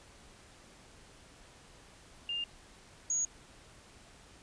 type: tone pair in turn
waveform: sine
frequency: 2807 / 6676 Hz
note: F7 / G#8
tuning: +8 / +8 cents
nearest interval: octave + minor third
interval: 1500 cents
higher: second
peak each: -33 / -29 dBFS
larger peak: second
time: 2.29-2.44 / 3.1-3.25 s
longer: neither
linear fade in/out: 2 ms
effects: pink hiss -57 dBFS RMS until 4.42 s + resampled to 22050 Hz